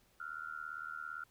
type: tone with amplitude modulation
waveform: sine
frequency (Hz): 1396.9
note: F6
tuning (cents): 0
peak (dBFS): -37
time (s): 0.2-1.24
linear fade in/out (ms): 5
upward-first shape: sine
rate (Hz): 77.7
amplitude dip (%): 100
effects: pink hiss -70 dBFS RMS until 1.3 s